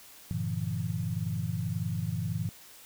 sine chord, E half-diminished seventh, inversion first, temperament equal with one note detuned, 98 / 116.54 / 146.83 / 168.76 Hz, G2 / Bb2 / D3 / E3, 0 / 0 / 0 / +41 cents, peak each -35 / -34 / -37 / -34 dBFS, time 0.31-2.49 s, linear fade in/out 0 ms, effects white hiss -52 dBFS RMS until 2.85 s

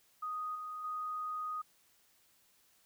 sine tone with level steps, 1244.5 Hz, D#6, in tune, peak -36 / -40 / -36 dBFS, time 0.22-1.62 s, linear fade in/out 10 ms, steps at 0.55 / 0.84 s, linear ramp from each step 5 ms, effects white hiss -69 dBFS RMS until 2.85 s

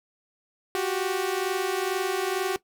sawtooth tone pair together, 365.4 / 387.6 Hz, F#4 / G4, -22 / -20 cents, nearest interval minor second, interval 102 cents, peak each -24 dBFS, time 0.75-2.56 s, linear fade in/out 0 ms, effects noise-tail reverb RT60 0.1 s tail -17 dB re dry

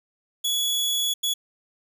sawtooth tone bursts at uneven times, 3386 Hz, G#7, 33 cents sharp, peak -19 dBFS, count 2, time 0.44-1.14 / 1.23-1.34 s, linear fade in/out 10 ms, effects none

